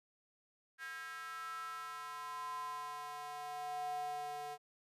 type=tone with high-pass filter sweep; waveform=square; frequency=146.83 Hz; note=D3; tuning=in tune; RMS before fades=-44 dBFS; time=0.78-4.58 s; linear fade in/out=50 ms; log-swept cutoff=1600 to 620 Hz; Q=7.1; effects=resampled to 32000 Hz